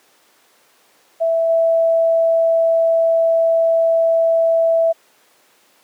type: tone with level steps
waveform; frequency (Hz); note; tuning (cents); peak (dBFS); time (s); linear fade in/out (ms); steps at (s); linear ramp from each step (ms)
sine; 659.3; E5; 0; -13 / -11; 1.2-4.93; 20; 1.49; 10
effects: pink hiss -54 dBFS RMS until 5.83 s + high-pass 400 Hz 12 dB/octave